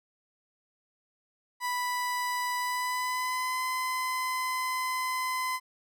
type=tone with pitch glide; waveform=30% pulse; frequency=987.8 to 1022 Hz; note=B5 to C6; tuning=0 to -41 cents; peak=-26 dBFS; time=1.6-5.6 s; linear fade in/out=50 ms; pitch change=+59 cents; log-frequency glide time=2.58-3.63 s; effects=none